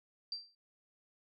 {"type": "tone with exponential decay", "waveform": "sine", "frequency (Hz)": 4699, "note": "D8", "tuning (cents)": 0, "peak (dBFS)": -34, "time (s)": [0.32, 0.55], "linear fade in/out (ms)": 2, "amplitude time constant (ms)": 49, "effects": []}